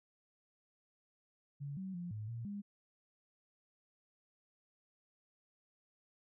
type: tone with pitch steps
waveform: sine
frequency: 142 / 189.9 / 175 / 106.9 / 116.3 / 202.9 Hz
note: C#3 / F#3 / F3 / A2 / A#2 / G#3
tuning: +42 / +45 / +4 / -49 / -4 / -40 cents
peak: -40 dBFS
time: 1.6-2.62 s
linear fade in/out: 20 ms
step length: 170 ms
effects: none